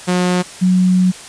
sawtooth / sine tone pair in turn, 180.1 / 183.67 Hz, F#3 / F#3, -46 / -12 cents, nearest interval unison, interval 34 cents, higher second, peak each -9 / -9 dBFS, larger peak neither, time 0.07-0.43 / 0.61-1.12 s, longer second, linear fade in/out 20 ms, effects white hiss -34 dBFS RMS until 1.28 s + resampled to 22050 Hz

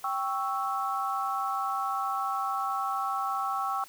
sine chord, C# diminished, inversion second, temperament equal, 784 / 1108.7 / 1318.5 Hz, G5 / C#6 / E6, 0 / 0 / 0 cents, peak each -32 dBFS, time 0.04-3.84 s, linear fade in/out 2 ms, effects white hiss -52 dBFS RMS until 3.88 s

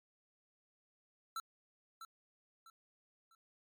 square tone with echo, 1336 Hz, E6, 23 cents sharp, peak -39 dBFS, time 1.36-1.4 s, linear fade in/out 2 ms, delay 650 ms, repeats 3, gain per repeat -9 dB, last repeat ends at 3.35 s, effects MP3 96 kbps

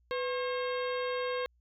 harmonic tone with a mistuned harmonic, 538 Hz, C5, 48 cents sharp, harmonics 1 / 2 / 3 / 4 / 5 / 6 / 7 / 8, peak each -32 / -38 / -42 / -44 / -46 / -48 / -49 / -50 dBFS, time 0.11-1.46 s, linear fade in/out 0 ms, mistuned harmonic 1, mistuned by -130 cents, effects added 60 Hz sine -65 dBFS peak until 1.6 s

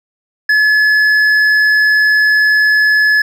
sine tone with hard clipping, 1711 Hz, A6, 49 cents flat, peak -9 dBFS, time 0.49-3.22 s, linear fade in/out 5 ms, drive 5 dB, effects none

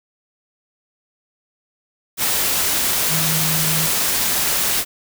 sine tone in noise, 158.8 Hz, D#3, 36 cents sharp, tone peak -23 dBFS, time 3.08-3.89 s, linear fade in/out 50 ms, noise white, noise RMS -19 dBFS, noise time 2.17-4.85 s, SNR -7 dB, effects none

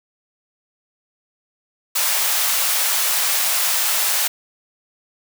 white high-pass noise, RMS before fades -19 dBFS, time 1.95-4.28 s, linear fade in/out 10 ms, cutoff 610 Hz, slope 24 dB/octave, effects none

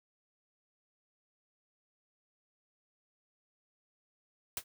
white noise with exponential decay, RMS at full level -31 dBFS, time 4.57-4.64 s, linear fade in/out 2 ms, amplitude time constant 15 ms, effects none

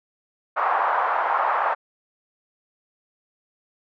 white band-pass noise, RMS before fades -22 dBFS, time 0.56-1.75 s, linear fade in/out 20 ms, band 720 to 1200 Hz, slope 24 dB/octave, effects none

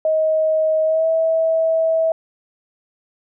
sine tone with pitch glide, 630 to 648.5 Hz, D#5 to E5, +21 to -28 cents, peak -14 dBFS, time 0.05-2.12 s, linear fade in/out 2 ms, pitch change +51 cents, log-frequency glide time 0.84-1.07 s, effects none

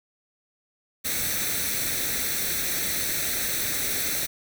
white noise with comb filter, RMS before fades -27 dBFS, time 1.04-4.27 s, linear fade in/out 20 ms, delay 0.5 ms, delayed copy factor +0.65, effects none

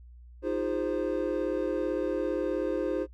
triangle chord, F minor seventh, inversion third, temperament equal with one note detuned, 311.1 / 349.2 / 406.5 / 523.3 Hz, Eb4 / F4 / Ab4 / C5, 0 / 0 / -37 / 0 cents, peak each -31 / -31 / -32 / -30 dBFS, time 0.42-3.07 s, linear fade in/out 50 ms, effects noise-tail reverb RT60 0.1 s tail -21 dB re dry + added 60 Hz sine -47 dBFS peak until 3.13 s

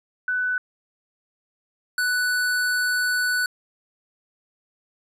sine / square tone pair in turn, 1496 / 1486.5 Hz, F#6 / F#6, +19 / +8 cents, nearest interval unison, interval 11 cents, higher first, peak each -21 dBFS, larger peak neither, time 0.28-0.58 / 1.98-3.46 s, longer second, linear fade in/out 2 ms, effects resampled to 32000 Hz

